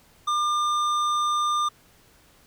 sine tone with hard clipping, 1200 Hz, D6, 37 cents sharp, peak -23 dBFS, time 0.27-1.69 s, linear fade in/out 10 ms, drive 11 dB, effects pink hiss -57 dBFS RMS until 2.46 s

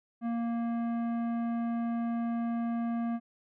sine tone with tanh clipping, 233.1 Hz, A#3, in tune, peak -31 dBFS, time 0.21-3.2 s, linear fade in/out 50 ms, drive 13 dB, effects none

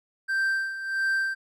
triangle tone with tremolo, 1568 Hz, G6, in tune, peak -20 dBFS, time 0.28-1.35 s, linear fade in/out 20 ms, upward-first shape sine, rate 1.5 Hz, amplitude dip 70%, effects none

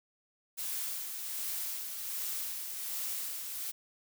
blue noise with tremolo, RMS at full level -36 dBFS, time 0.57-3.72 s, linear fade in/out 20 ms, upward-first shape sine, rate 1.3 Hz, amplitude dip 40%, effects none

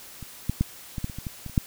clicks, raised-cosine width 5 ms, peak -26 / -12 / -9 / -18 / -15 / -25 / -22 / -19 / -23 / -30 / -7 dBFS, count 11, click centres 0.227 / 0.496 / 0.61 / 0.982 / 1.044 / 1.098 / 1.186 / 1.268 / 1.463 / 1.497 / 1.578 s, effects white hiss -45 dBFS RMS until 1.66 s

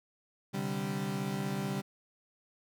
35% pulse chord, C suspended second, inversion none, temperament equal, 130.81 / 146.83 / 196 Hz, C3 / D3 / G3, 0 / 0 / 0 cents, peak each -39 / -36 / -33 dBFS, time 0.53-1.82 s, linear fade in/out 20 ms, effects none

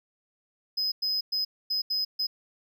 triangle tone bursts at uneven times, 5050 Hz, D#8, 25 cents sharp, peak -24 dBFS, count 6, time 0.77-0.92 / 1.02-1.21 / 1.32-1.45 / 1.7-1.82 / 1.9-2.05 / 2.19-2.27 s, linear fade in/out 10 ms, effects none

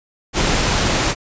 pink noise, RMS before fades -17 dBFS, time 0.33-1.15 s, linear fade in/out 50 ms, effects resampled to 16000 Hz

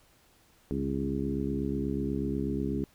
harmonic tone with a mistuned harmonic, 68.2 Hz, C#2, 28 cents flat, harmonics 1 / 2 / 3 / 4 / 5 / 6, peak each -37 / -37 / -34 / -33 / -37 / -37 dBFS, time 0.71-2.84 s, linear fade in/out 0 ms, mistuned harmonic 2, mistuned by +52 cents, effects pink hiss -63 dBFS RMS until 2.94 s

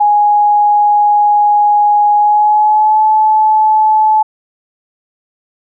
sine tone with pitch glide, 830.6 to 863.9 Hz, G#5 to A5, 0 to -32 cents, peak -6 dBFS, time 0-4.23 s, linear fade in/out 10 ms, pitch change +68 cents, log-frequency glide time 2.15-3.03 s, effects none

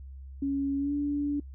sine tone with pitch glide, 277.2 to 288.6 Hz, C#4 to D4, 0 to -30 cents, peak -26 dBFS, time 0.42-1.4 s, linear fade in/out 5 ms, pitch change +70 cents, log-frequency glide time 0.78-0.93 s, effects noise-tail reverb RT60 0.1 s tail -25 dB re dry + added 67 Hz sine -41 dBFS peak until 1.54 s

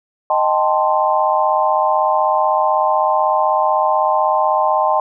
sine chord, A half-diminished seventh, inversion second, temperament equal, 622.3 / 784 / 880 / 1046.5 Hz, Eb5 / G5 / A5 / C6, 0 / 0 / 0 / 0 cents, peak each -18 dBFS, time 0.3-5 s, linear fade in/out 2 ms, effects none

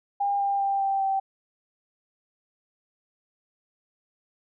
sine tone with pitch steps, 804 / 797.1 / 790.2 / 783.4 / 776.6 Hz, G5 / G5 / G5 / G5 / G5, +44 / +29 / +14 / -1 / -16 cents, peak -22 dBFS, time 0.2-1.2 s, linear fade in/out 10 ms, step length 200 ms, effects none

